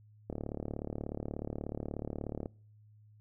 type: click train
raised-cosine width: 2 ms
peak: -24 dBFS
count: 80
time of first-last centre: 0.3-2.458 s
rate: 36.6 Hz
effects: noise-tail reverb RT60 0.5 s tail -25 dB re dry + added 106 Hz sine -57 dBFS peak until 3.2 s